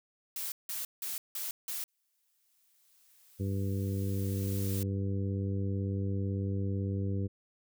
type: noise bursts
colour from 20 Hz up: blue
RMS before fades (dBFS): -37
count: 5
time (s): 0.36-1.84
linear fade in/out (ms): 2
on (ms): 160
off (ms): 170
type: noise with exponential growth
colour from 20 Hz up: blue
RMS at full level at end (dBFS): -40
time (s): 1.88-4.83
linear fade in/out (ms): 1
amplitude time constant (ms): 640
type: harmonic tone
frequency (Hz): 98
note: G2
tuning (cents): 0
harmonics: 1 / 2 / 3 / 4 / 5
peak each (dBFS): -31 / -37 / -41 / -43 / -45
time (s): 3.39-7.28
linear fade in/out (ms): 20
effects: none